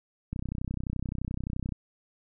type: click train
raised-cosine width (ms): 5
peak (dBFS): -20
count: 45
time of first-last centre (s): 0.33-1.722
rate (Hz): 31.6
effects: none